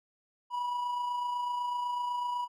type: tone with amplitude modulation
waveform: triangle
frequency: 976 Hz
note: B5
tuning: 21 cents flat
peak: -27 dBFS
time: 0.5-2.48 s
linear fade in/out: 50 ms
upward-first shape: sine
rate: 28 Hz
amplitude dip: 35%
effects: none